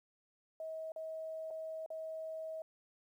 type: tone with dropouts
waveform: sine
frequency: 639 Hz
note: D#5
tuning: 46 cents sharp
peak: -40 dBFS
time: 0.6-2.62 s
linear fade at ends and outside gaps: 2 ms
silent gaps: 0.92-0.961 / 1.505-1.509 / 1.862-1.903 s
effects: 12-bit